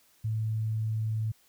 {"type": "tone", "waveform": "sine", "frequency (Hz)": 109.9, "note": "A2", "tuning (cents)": -2, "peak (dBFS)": -27, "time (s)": [0.24, 1.32], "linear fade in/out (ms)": 10, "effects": ["white hiss -64 dBFS RMS until 1.48 s"]}